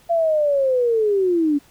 sine linear sweep, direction down, 686 to 280 Hz, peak -15 dBFS, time 0.09-1.59 s, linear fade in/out 20 ms, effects pink hiss -53 dBFS RMS until 1.7 s

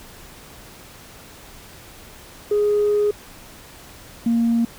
sine tone pair in turn, 415.3 / 232.3 Hz, G#4 / A#3, 0 / -6 cents, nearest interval minor seventh, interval 1006 cents, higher first, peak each -14 dBFS, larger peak neither, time 2.51-3.11 / 4.26-4.65 s, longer first, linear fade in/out 5 ms, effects tanh soft clip ceiling -12 dBFS + pink hiss -43 dBFS RMS until 4.78 s

